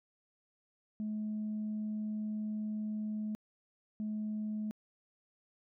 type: tone bursts at uneven times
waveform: sine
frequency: 213.7 Hz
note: G#3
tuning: 50 cents sharp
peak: -33 dBFS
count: 2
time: 1-3.35 / 4-4.71 s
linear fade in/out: 0 ms
effects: tanh soft clip ceiling -31 dBFS